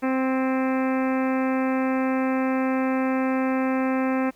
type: harmonic tone with a mistuned harmonic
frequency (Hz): 261.6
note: C4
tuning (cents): 0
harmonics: 1 / 2 / 3 / 4 / 5 / 6 / 7 / 8 / 9 / 10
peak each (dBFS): -22 / -28 / -32 / -34 / -36 / -38 / -39 / -40 / -41 / -42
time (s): 0.02-4.31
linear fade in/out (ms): 20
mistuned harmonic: 6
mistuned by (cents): +20
effects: pink hiss -58 dBFS RMS until 4.35 s